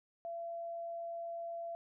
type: tone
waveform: sine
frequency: 677 Hz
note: E5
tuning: 46 cents sharp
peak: -39 dBFS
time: 0.25-1.75 s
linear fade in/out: 0 ms
effects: none